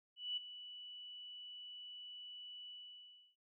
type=tone with ADSR envelope; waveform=sine; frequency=2960 Hz; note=F#7; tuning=in tune; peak=-36 dBFS; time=0.16-3.36 s; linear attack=210 ms; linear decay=12 ms; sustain=-13 dB; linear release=670 ms; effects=none